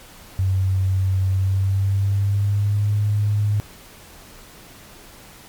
sine tone with pitch glide, 94.8 to 103.98 Hz, F#2 to G#2, +43 to +3 cents, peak -16 dBFS, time 0.39-3.6 s, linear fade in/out 0 ms, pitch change +160 cents, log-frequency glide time 1.3-2.96 s, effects pink hiss -44 dBFS RMS until 5.48 s + MP3 96 kbps

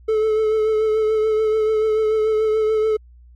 triangle tone with vibrato, 434.6 Hz, A4, 21 cents flat, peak -13 dBFS, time 0.08-2.97 s, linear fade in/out 10 ms, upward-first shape triangle, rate 6.9 Hz, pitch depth 29 cents each way, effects added 60 Hz sine -43 dBFS peak until 3.35 s + MP3 64 kbps

